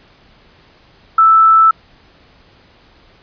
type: tone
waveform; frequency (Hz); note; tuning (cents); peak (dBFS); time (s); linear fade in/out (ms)
sine; 1318.5; E6; 0; -5; 1.18-1.71; 5
effects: pink hiss -48 dBFS RMS until 3.22 s + resampled to 11025 Hz